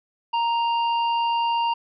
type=harmonic tone; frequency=932.3 Hz; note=A#5; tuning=in tune; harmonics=1 / 3 / 5; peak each=-20 / -30 / -41 dBFS; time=0.33-1.74 s; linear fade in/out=10 ms; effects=none